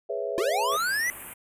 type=chord; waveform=sine; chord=C# minor seventh; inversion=second; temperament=equal; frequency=415.3 / 493.9 / 554.4 / 659.3 Hz; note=G#4 / B4 / C#5 / E5; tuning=0 / 0 / 0 / 0 cents; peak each=-33 dBFS; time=0.09-0.77 s; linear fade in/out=10 ms
type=linear sweep; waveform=square; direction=up; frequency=333.7 to 2022 Hz; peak=-25 dBFS; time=0.38-1.1 s; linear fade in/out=0 ms
type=band-stop noise; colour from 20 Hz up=white; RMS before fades=-39 dBFS; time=0.71-1.34 s; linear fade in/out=10 ms; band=2800 to 8500 Hz; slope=48 dB/octave
effects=resampled to 32000 Hz